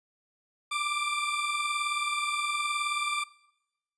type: beating tone pair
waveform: 20% pulse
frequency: 1176 / 1195 Hz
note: D6 / D6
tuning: +2 / +30 cents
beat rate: 19 Hz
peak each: -25 / -29 dBFS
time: 0.71-3.24 s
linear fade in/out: 10 ms
effects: noise-tail reverb RT60 0.9 s tail -20 dB re dry + resampled to 22050 Hz